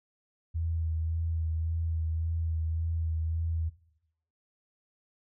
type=tone with vibrato; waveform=sine; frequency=81.4 Hz; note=E2; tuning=21 cents flat; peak=-28 dBFS; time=0.54-3.7 s; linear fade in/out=20 ms; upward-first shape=sine; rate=1.8 Hz; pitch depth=24 cents each way; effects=noise-tail reverb RT60 0.8 s tail -18 dB re dry